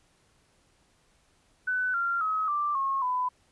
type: tone with pitch steps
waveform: sine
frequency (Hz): 1500 / 1383.5 / 1276 / 1176.9 / 1085.5 / 1001.1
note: F#6 / F6 / D#6 / D6 / C#6 / B5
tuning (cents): +23 / -17 / +43 / +3 / -37 / +23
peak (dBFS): -25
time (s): 1.67-3.29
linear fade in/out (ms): 10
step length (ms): 270
effects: pink hiss -66 dBFS RMS until 3.51 s + resampled to 24000 Hz